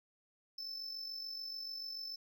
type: tone with amplitude modulation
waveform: triangle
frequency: 5274 Hz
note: E8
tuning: in tune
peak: -38 dBFS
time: 0.58-2.16 s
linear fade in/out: 5 ms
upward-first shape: sine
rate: 46.9 Hz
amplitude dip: 50%
effects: none